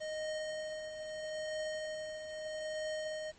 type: tone with tremolo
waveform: square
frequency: 620 Hz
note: D#5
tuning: 6 cents flat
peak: -36 dBFS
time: 0-3.32 s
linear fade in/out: 20 ms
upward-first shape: triangle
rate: 0.78 Hz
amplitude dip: 55%
effects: pink hiss -62 dBFS RMS until 3.38 s + MP3 32 kbps